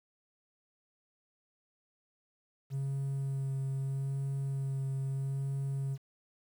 triangle tone with vibrato, 136.2 Hz, C#3, 30 cents flat, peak -29 dBFS, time 2.7-5.98 s, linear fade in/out 50 ms, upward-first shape sine, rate 0.78 Hz, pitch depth 15 cents each way, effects tanh soft clip ceiling -25 dBFS + 10-bit

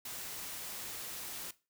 white noise, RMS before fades -43 dBFS, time 0.05-1.51 s, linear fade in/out 5 ms, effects noise-tail reverb RT60 0.3 s tail -18 dB re dry

